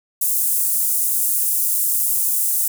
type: high-pass noise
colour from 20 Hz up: pink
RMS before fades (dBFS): -19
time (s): 0.21-2.68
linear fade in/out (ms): 5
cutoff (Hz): 9100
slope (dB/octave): 24
effects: none